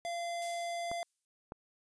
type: tone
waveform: square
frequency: 687 Hz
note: F5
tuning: 29 cents flat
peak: -36 dBFS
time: 0.05-1.03 s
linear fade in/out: 0 ms
type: noise with exponential decay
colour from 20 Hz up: violet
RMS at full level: -40 dBFS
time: 0.42-1.25 s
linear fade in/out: 0 ms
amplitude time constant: 180 ms
type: clicks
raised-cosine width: 1 ms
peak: -28 dBFS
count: 2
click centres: 0.915 / 1.521 s
effects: resampled to 22050 Hz